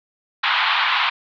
pink band-pass noise, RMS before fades -19 dBFS, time 0.43-1.1 s, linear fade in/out 10 ms, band 850 to 3900 Hz, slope 48 dB/octave, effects none

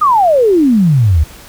sine exponential sweep, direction down, 1271 to 70.5 Hz, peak -6 dBFS, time 0.01-1.24 s, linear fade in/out 10 ms, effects pink hiss -36 dBFS RMS until 1.48 s

